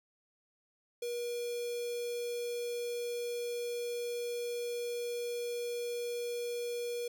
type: tone with notch filter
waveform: square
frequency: 479.5 Hz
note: A#4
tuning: 49 cents sharp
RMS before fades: -37 dBFS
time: 1.02-7.08 s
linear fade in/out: 5 ms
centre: 1500 Hz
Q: 1.2
effects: none